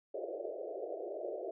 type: band-pass noise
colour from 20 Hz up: white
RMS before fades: -41 dBFS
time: 0.14-1.51 s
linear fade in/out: 5 ms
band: 340 to 680 Hz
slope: 96 dB/octave
effects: none